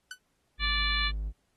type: tone with exponential decay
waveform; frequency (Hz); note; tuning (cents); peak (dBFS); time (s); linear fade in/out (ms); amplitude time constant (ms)
sawtooth; 1499; F#6; +22; -30; 0.11-0.19; 2; 17
type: tone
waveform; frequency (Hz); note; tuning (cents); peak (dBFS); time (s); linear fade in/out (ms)
triangle; 51.9; G#1; 0; -28; 0.58-1.33; 50
type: harmonic tone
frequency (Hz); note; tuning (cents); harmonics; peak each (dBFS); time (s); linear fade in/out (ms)
584; D5; -10; 2 / 3 / 4 / 5 / 6 / 7; -36 / -33 / -33 / -37 / -33 / -34; 0.59-1.12; 50
effects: pink hiss -75 dBFS RMS until 1.56 s + AAC 32 kbps